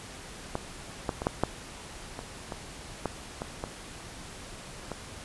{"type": "clicks", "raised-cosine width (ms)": 1, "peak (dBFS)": [-15, -13, -18, -10, -9, -22, -20, -14, -18, -18, -19], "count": 11, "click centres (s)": [0.554, 1.092, 1.219, 1.269, 1.436, 2.191, 2.522, 3.057, 3.419, 3.639, 4.917], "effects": ["pink hiss -44 dBFS RMS until 5.24 s", "resampled to 24000 Hz"]}